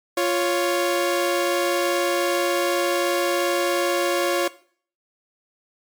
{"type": "tone pair together", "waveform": "sawtooth", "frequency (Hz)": [349.2, 555.1], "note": ["F4", "C#5"], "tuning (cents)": [0, 2], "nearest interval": "minor sixth", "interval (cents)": 802, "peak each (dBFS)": [-18, -18], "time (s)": [0.17, 4.48], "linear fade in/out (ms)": 5, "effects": ["noise-tail reverb RT60 0.5 s tail -18 dB re dry", "MP3 96 kbps"]}